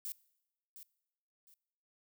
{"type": "noise with echo", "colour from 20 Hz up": "violet", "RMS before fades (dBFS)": -41, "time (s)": [0.05, 0.12], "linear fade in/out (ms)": 0, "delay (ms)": 710, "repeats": 2, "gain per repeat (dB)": -11, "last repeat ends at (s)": 1.54, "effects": ["noise-tail reverb RT60 0.9 s tail -22 dB re dry"]}